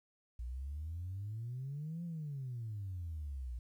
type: exponential two-way sweep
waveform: sine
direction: up then down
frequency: 57.7 to 174.2 to 57.7 Hz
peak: -38 dBFS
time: 0.39-3.59 s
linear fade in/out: 5 ms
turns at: 2.04 s
effects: tanh soft clip ceiling -35 dBFS + 12-bit